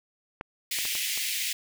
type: clicks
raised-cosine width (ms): 0.5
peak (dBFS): -19 / -26 / -25 / -26 / -27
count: 5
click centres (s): 0.411 / 0.787 / 0.853 / 0.953 / 1.176
type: high-pass noise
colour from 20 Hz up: pink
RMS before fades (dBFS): -30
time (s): 0.71-1.53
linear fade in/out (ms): 5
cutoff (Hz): 2000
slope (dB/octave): 48
effects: none